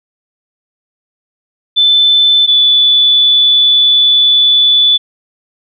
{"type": "tone pair in turn", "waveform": "sine", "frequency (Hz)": [3520, 3470], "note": ["A7", "A7"], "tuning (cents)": [0, -25], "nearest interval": "unison", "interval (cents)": 25, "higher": "first", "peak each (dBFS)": -5, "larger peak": "neither", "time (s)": [[1.76, 2.47], [2.47, 4.98]], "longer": "second", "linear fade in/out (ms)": 20, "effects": []}